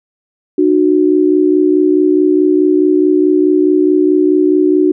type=tone pair together; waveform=sine; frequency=303.4 / 368.1 Hz; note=D#4 / F#4; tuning=-44 / -9 cents; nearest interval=minor third; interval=335 cents; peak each=-10 dBFS; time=0.58-4.92 s; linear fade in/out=5 ms; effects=none